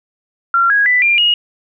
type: tone with pitch steps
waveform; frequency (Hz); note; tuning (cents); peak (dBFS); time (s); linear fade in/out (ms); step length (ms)
sine; 1373 / 1651.8 / 1987.1 / 2391 / 2876; F6 / G#6 / B6 / D7 / F#7; -30 / -10 / +10 / +30 / -50; -9; 0.54-1.34; 2; 160
effects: none